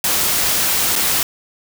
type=noise with dropouts; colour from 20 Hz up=white; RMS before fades=-17 dBFS; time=0.04-1.23 s; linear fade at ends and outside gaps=1 ms; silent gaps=0.955-0.961 s; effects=none